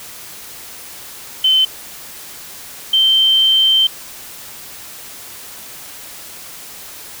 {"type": "tone pair in turn", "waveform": "sine", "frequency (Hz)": [3070, 3120], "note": ["G7", "G7"], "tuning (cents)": [-37, -9], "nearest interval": "unison", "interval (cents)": 28, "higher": "second", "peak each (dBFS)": -9, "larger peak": "neither", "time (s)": [[1.44, 1.65], [2.93, 3.87]], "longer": "second", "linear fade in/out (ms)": 5, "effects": ["white hiss -34 dBFS RMS until 7.2 s"]}